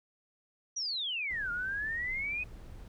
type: exponential two-way sweep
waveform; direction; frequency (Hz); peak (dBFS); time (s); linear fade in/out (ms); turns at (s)
sine; down then up; 5950 to 1397 to 2529; -32; 0.76-2.44; 10; 1.51
type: noise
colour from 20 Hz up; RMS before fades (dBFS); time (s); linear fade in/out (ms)
brown; -48; 1.3-2.88; 2
effects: none

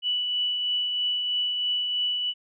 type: tone with tremolo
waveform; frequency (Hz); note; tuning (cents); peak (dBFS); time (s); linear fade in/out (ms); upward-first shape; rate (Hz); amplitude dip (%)
sine; 2960; F#7; 0; -22; 0.02-2.34; 50; triangle; 3.1; 35
effects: none

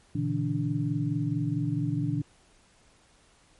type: tone cluster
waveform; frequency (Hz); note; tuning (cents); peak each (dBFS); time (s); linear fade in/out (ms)
sine; 118.4 / 143.1 / 162.7 / 290.9; A#2 / D3 / E3 / D4; +27 / -45 / -22 / -16; -31; 0.15-2.22; 5
effects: pink hiss -61 dBFS RMS until 3.59 s + MP3 48 kbps

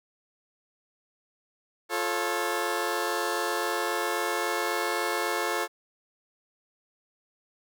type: chord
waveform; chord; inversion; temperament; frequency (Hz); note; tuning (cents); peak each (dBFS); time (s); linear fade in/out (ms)
15% pulse; F augmented; none; just; 349.2 / 436.5 / 545.7; F4 / A4 / C#5; 0 / -14 / -27; -25 / -24 / -26; 1.89-5.68; 50
effects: none

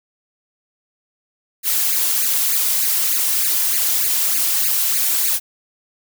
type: noise with flanger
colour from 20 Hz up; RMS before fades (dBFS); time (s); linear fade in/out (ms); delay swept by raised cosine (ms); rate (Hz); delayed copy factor
blue; -18; 1.63-5.4; 50; 0.44 to 2.94; 3.3; +1
effects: none

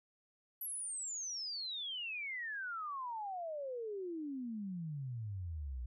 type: exponential sweep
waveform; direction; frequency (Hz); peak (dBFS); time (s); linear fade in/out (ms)
sine; down; 11840 to 58.27; -39; 0.61-5.86; 5
effects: none

